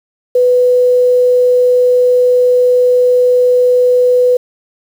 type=tone with quantisation; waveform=sine; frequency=497 Hz; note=B4; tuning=11 cents sharp; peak=-6 dBFS; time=0.35-4.37 s; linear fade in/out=5 ms; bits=6; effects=none